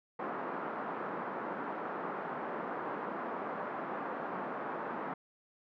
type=band-pass noise; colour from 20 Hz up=white; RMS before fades=-39 dBFS; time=0.19-5.14 s; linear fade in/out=5 ms; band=190 to 1300 Hz; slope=24 dB/octave; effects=none